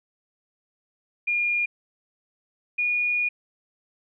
sine tone pair in turn, 2420 / 2444 Hz, D#7 / D#7, -49 / -32 cents, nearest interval unison, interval 17 cents, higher second, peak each -21 dBFS, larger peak neither, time 1.27-1.66 / 2.78-3.29 s, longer second, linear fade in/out 10 ms, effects none

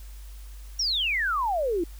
sine exponential sweep, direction down, 5800 to 321 Hz, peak -23 dBFS, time 0.79-1.84 s, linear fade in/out 5 ms, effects added 50 Hz sine -39 dBFS peak until 1.99 s + white hiss -54 dBFS RMS until 1.99 s

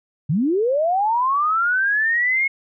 sine linear sweep, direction up, 129.7 to 2184 Hz, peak -16 dBFS, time 0.29-2.48 s, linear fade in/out 10 ms, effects none

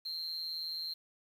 triangle tone with amplitude modulation, 4170 Hz, C8, 7 cents flat, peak -31 dBFS, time 0.05-0.94 s, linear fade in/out 10 ms, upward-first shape sine, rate 161 Hz, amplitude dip 85%, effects tanh soft clip ceiling -28 dBFS + 10-bit

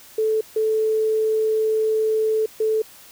sine tone bursts at uneven times, 437.2 Hz, A4, 11 cents flat, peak -17 dBFS, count 3, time 0.18-0.41 / 0.56-2.46 / 2.6-2.82 s, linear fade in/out 5 ms, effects white hiss -46 dBFS RMS until 3.11 s

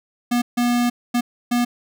square tone bursts at uneven times, 241.7 Hz, B3, 37 cents flat, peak -17 dBFS, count 4, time 0.31-0.42 / 0.57-0.9 / 1.14-1.21 / 1.51-1.65 s, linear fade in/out 10 ms, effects none

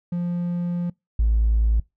triangle tone pair in turn, 174.61 / 55 Hz, F3 / A1, 0 / 0 cents, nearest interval octave + minor sixth, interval 2000 cents, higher first, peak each -20 / -12 dBFS, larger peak second, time 0.12-0.9 / 1.19-1.8 s, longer first, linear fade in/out 5 ms, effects noise-tail reverb RT60 0.2 s tail -26 dB re dry + tanh soft clip ceiling -13 dBFS

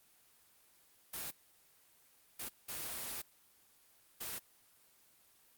white noise bursts at uneven times, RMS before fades -42 dBFS, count 4, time 1.13-1.31 / 2.39-2.49 / 2.68-3.22 / 4.2-4.39 s, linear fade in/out 10 ms, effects white hiss -67 dBFS RMS until 5.57 s + Opus 24 kbps

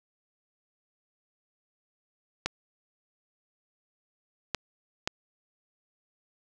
clicks, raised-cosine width 0.2 ms, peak -10 dBFS, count 3, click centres 2.46 / 4.547 / 5.075 s, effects none

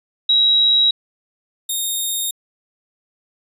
sine / 5% pulse tone pair in turn, 3854 / 3696 Hz, B7 / A#7, -43 / -16 cents, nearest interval minor second, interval 73 cents, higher first, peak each -11 dBFS, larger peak neither, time 0.29-0.91 / 1.69-2.31 s, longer neither, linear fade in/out 5 ms, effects resampled to 32000 Hz

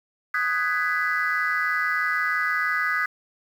sine chord, G# minor seventh, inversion second, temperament just, 1245.9 / 1495.1 / 1661.2 / 1993.5 Hz, D#6 / F#6 / G#6 / B6, +2 / +18 / 0 / +16 cents, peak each -26 dBFS, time 0.34-3.06 s, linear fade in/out 5 ms, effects tanh soft clip ceiling -15 dBFS + 8-bit

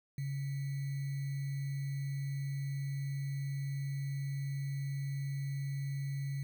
sine tone with sample-and-hold, 138.59 Hz, C#3, in tune, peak -34 dBFS, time 0.18-6.43 s, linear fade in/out 2 ms, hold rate 2100 Hz, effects none

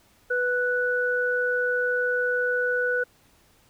sine tone pair together, 493.9 / 1480 Hz, B4 / F#6, 0 / 0 cents, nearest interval octave + perfect fifth, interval 1900 cents, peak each -25 / -24 dBFS, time 0.3-3.04 s, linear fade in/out 10 ms, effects pink hiss -60 dBFS RMS until 3.69 s

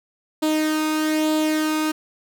sawtooth tone with flanger, 310 Hz, D#4, 6 cents flat, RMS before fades -21 dBFS, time 0.42-1.92 s, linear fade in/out 10 ms, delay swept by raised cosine 0.25 to 0.81 ms, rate 1.1 Hz, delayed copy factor +0.5, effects none

